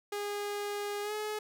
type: tone with pitch glide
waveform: sawtooth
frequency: 410 to 424.9 Hz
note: G#4 to G#4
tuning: -22 to +40 cents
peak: -30 dBFS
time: 0.12-1.39 s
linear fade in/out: 5 ms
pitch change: +62 cents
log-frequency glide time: 1.02-1.13 s
effects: none